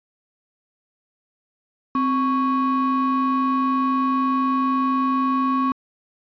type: ring-modulated tone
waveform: triangle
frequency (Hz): 686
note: F5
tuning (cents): -31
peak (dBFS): -12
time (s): 1.95-5.72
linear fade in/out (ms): 2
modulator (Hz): 425
effects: tanh soft clip ceiling -10 dBFS + resampled to 11025 Hz